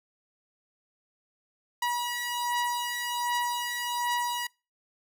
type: beating tone pair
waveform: sawtooth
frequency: 965 / 966.3 Hz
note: B5 / B5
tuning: -40 / -38 cents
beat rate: 1.3 Hz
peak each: -29 / -26 dBFS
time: 1.82-4.47 s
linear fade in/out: 5 ms
effects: noise-tail reverb RT60 0.3 s tail -25 dB re dry